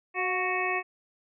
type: harmonic tone with a mistuned harmonic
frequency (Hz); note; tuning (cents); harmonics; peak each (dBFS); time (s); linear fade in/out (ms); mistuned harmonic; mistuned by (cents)
370; F#4; 0; 1 / 2 / 3 / 5 / 6 / 7; -33 / -33 / -33 / -33 / -33 / -33; 0.14-0.83; 50; 2; -39
effects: none